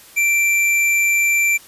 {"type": "tone with tanh clipping", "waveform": "sine", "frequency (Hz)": 2349, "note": "D7", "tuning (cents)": 0, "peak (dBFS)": -15, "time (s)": [0.16, 1.58], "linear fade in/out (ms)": 20, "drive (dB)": 17, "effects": ["white hiss -44 dBFS RMS until 1.67 s", "resampled to 32000 Hz"]}